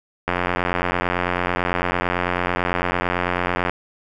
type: click train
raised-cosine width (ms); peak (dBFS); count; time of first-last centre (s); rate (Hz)
0.5; -5; 305; 0.28-3.696; 89
effects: none